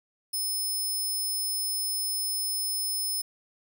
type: tone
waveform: 5% pulse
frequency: 5200 Hz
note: E8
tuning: 24 cents flat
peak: -22 dBFS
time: 0.33-3.22 s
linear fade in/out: 10 ms
effects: none